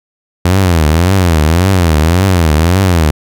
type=tone with vibrato; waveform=sawtooth; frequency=85.6 Hz; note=F2; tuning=34 cents flat; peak=-3 dBFS; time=0.45-3.11 s; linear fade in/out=5 ms; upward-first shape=triangle; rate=1.8 Hz; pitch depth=250 cents each way; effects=none